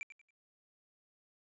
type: tone with echo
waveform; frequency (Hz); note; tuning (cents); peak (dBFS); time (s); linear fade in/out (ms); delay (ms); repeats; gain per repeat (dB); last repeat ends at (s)
triangle; 2348; D7; -1; -37; 0.01-0.03; 0; 92; 3; -11; 0.306
effects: resampled to 22050 Hz